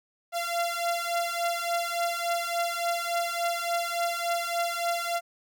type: beating tone pair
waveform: sawtooth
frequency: 685 / 688.5 Hz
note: F5 / F5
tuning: -34 / -25 cents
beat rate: 3.5 Hz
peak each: -26 dBFS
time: 0.32-5.21 s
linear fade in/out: 50 ms
effects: none